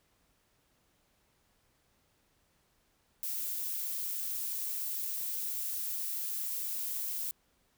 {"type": "noise", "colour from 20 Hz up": "violet", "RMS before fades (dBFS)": -36, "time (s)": [3.23, 7.31], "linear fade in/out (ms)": 0, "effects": ["pink hiss -72 dBFS RMS until 7.77 s"]}